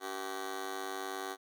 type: tone with amplitude modulation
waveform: 15% pulse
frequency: 382 Hz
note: G4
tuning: 45 cents flat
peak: -27 dBFS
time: 0-1.37 s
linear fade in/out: 50 ms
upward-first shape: sine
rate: 99.6 Hz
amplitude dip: 95%
effects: none